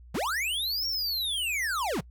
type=linear two-way sweep; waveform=square; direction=up then down; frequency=102.3 to 5588 to 102.3 Hz; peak=-28 dBFS; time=0.14-2.01 s; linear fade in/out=10 ms; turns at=0.87 s; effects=noise-tail reverb RT60 0.1 s tail -24 dB re dry + added 60 Hz sine -47 dBFS peak until 2.1 s